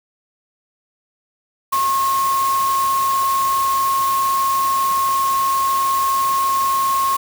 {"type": "tone in noise", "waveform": "sine", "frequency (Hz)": 1082, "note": "C#6", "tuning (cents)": -42, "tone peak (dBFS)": -15, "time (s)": [1.72, 7.17], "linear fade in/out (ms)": 10, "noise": "white", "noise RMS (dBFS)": -28, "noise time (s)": [1.72, 7.17], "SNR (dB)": 10, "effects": []}